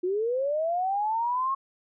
sine linear sweep, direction up, 349.2 to 1093 Hz, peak -24 dBFS, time 0.03-1.55 s, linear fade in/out 10 ms, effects none

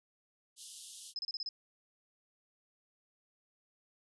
white high-pass noise, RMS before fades -47 dBFS, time 0.56-1.14 s, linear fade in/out 50 ms, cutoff 2900 Hz, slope 96 dB/octave
sine tone bursts, 5100 Hz, D#8, 42 cents sharp, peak -36 dBFS, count 6, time 1.16-1.49 s, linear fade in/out 2 ms, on 30 ms, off 30 ms
effects resampled to 24000 Hz

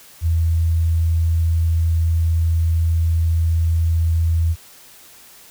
sine tone, 82.41 Hz, E2, in tune, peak -14 dBFS, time 0.21-4.56 s, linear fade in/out 50 ms, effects white hiss -45 dBFS RMS until 5.5 s

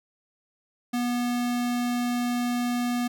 square tone, 243.1 Hz, B3, 27 cents flat, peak -25 dBFS, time 0.93-3.08 s, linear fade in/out 10 ms, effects none

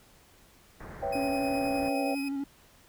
pink low-pass noise, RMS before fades -44 dBFS, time 0.8-1.89 s, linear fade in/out 5 ms, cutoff 2000 Hz, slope 48 dB/octave
sine chord, C# half-diminished seventh, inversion third, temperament equal, 493.9 / 554.4 / 659.3 / 784 Hz, B4 / C#5 / E5 / G5, 0 / 0 / 0 / 0 cents, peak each -37 / -33 / -37 / -33 dBFS, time 1.02-2.15 s, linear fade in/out 10 ms
35% pulse tone with tremolo, 2519 Hz, D#7, 21 cents sharp, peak -35 dBFS, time 1.12-2.29 s, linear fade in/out 10 ms, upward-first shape square, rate 9.6 Hz, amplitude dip 25%
triangle tone with vibrato, 277.2 Hz, C#4, in tune, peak -28 dBFS, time 1.15-2.44 s, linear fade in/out 5 ms, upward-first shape square, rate 12 Hz, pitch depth 22 cents each way
effects pink hiss -59 dBFS RMS until 2.88 s

